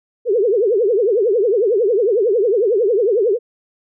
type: tone with vibrato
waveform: sine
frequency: 434.1 Hz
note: A4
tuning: 23 cents flat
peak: -12 dBFS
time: 0.25-3.39 s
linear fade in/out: 50 ms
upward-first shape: triangle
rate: 11 Hz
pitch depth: 290 cents each way
effects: none